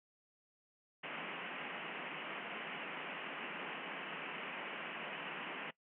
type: band-pass noise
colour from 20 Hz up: white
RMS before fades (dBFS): -45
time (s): 1.03-5.71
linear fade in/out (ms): 10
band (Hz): 150 to 3000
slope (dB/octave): 96
effects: noise-tail reverb RT60 0.1 s tail -20 dB re dry